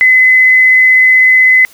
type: tone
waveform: sine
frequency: 2029 Hz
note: B6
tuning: 46 cents sharp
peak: -3 dBFS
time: 0.01-1.65 s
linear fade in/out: 0 ms
effects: white hiss -41 dBFS RMS until 1.73 s